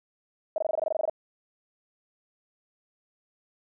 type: tone bursts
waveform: sine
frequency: 633 Hz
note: D#5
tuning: 30 cents sharp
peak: -23 dBFS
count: 13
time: 0.56-1.097 s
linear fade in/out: 2 ms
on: 21 ms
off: 22 ms
effects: none

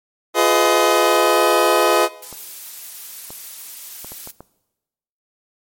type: chord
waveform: 25% pulse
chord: F half-diminished seventh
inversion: none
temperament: just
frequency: 349.2 / 419.1 / 502.9 / 628.6 Hz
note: F4 / Ab4 / Cb5 / Eb5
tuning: 0 / +16 / +31 / +18 cents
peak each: -15 dBFS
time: 0.34-2.09 s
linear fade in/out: 50 ms
type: noise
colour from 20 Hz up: blue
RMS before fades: -34 dBFS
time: 2.22-4.31 s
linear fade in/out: 5 ms
type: clicks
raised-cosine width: 1 ms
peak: -22 dBFS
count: 6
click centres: 2.327 / 3.305 / 4.046 / 4.12 / 4.274 / 4.406 s
effects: noise-tail reverb RT60 1.0 s tail -19 dB re dry + MP3 64 kbps

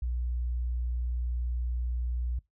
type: tone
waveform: sine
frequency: 60.5 Hz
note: B1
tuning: 35 cents flat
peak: -27 dBFS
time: 0.02-2.39 s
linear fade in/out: 5 ms
effects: noise-tail reverb RT60 0.2 s tail -24 dB re dry + tanh soft clip ceiling -24 dBFS

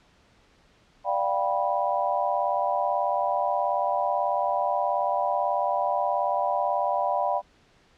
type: chord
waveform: sine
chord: G dominant seventh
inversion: second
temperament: just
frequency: 588 / 705.6 / 784 / 980 Hz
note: D5 / F5 / G5 / B5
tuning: +2 / +18 / 0 / -14 cents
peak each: -28 dBFS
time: 1.04-7.42 s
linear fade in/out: 50 ms
effects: pink hiss -60 dBFS RMS until 7.97 s + low-pass 5000 Hz 12 dB/octave

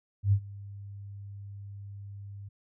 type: tone with ADSR envelope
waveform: sine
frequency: 100 Hz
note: G2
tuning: 35 cents sharp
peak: -18 dBFS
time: 0.23-2.49 s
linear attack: 93 ms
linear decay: 72 ms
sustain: -22 dB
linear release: 11 ms
effects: none

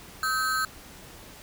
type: ring-modulated tone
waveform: square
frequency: 1414 Hz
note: F6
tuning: 21 cents sharp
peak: -22 dBFS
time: 0.23-0.65 s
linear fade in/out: 2 ms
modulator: 136 Hz
effects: pink hiss -47 dBFS RMS until 1.42 s

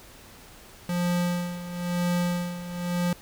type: tone with tremolo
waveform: square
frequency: 175.9 Hz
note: F3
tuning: 13 cents sharp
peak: -23 dBFS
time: 0.89-3.13 s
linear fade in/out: 2 ms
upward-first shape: sine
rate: 1 Hz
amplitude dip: 75%
effects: pink hiss -49 dBFS RMS until 3.21 s

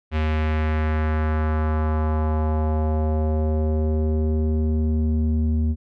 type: tone with low-pass filter sweep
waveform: square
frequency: 77.78 Hz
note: D#2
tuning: in tune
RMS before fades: -21 dBFS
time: 0.11-5.76 s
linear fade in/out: 50 ms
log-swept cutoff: 2700 to 200 Hz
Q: 1.7
effects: none

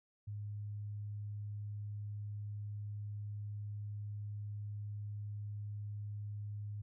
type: tone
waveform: sine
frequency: 103.7 Hz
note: G#2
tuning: 2 cents flat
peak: -40 dBFS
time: 0.27-6.82 s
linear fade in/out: 10 ms
effects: none

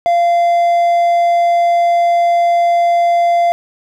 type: tone with hard clipping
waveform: triangle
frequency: 690 Hz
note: F5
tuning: 21 cents flat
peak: -10 dBFS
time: 0.06-3.52 s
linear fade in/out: 0 ms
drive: 6 dB
effects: none

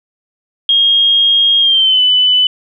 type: tone with pitch glide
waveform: sine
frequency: 3250 to 2998 Hz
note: G#7 to F#7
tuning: -38 to +22 cents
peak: -7 dBFS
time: 0.69-2.47 s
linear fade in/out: 2 ms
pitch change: -140 cents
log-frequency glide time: 1.6-2.02 s
effects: none

